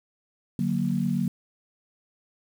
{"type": "chord", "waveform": "sine", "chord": "D augmented", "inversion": "none", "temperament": "equal", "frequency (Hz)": [146.83, 185, 233.1], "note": ["D3", "F#3", "A#3"], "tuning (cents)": [0, 0, 0], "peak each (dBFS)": [-29, -26, -27], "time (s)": [0.59, 1.28], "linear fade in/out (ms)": 2, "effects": ["8-bit"]}